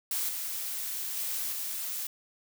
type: noise with level steps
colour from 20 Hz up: blue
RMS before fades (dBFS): -31 / -35 / -33 / -35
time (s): 0.11-2.07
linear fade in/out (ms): 2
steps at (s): 0.29 / 1.17 / 1.52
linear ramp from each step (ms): 2
effects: none